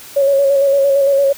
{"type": "tone with vibrato", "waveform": "sine", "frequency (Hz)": 554.4, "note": "C#5", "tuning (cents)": 0, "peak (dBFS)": -9, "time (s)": [0.16, 1.33], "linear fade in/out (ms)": 10, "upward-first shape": "square", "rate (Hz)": 8.8, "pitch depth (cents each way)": 25, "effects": ["white hiss -36 dBFS RMS until 1.37 s"]}